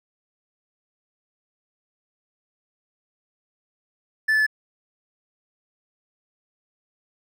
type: tone with pitch steps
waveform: triangle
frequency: 1750 / 1739.9 / 1729.9 Hz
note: A6 / A6 / A6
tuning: -10 / -20 / -30 cents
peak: -15 dBFS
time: 4.28-4.466 s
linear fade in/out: 10 ms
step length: 62 ms
effects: none